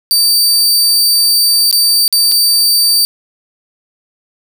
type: tone with dropouts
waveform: sawtooth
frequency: 4629 Hz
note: D8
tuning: 26 cents flat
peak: -5 dBFS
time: 0.11-3.05 s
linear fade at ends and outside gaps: 0 ms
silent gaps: 1.712-1.727 / 2.079-2.126 / 2.316-2.32 s
effects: none